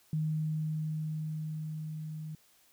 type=tone with level ramp; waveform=sine; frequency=155.56 Hz; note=D#3; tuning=in tune; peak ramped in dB=-28 to -38 dBFS; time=0.13-2.35 s; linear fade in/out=2 ms; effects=white hiss -65 dBFS RMS until 2.72 s